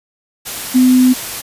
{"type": "tone in noise", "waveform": "sine", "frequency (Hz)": 254.2, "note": "C4", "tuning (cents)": -50, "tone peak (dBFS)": -6, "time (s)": [0.74, 1.14], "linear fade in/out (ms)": 20, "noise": "white", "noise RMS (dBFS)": -24, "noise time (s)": [0.45, 1.42], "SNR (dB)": 15, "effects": ["resampled to 32000 Hz"]}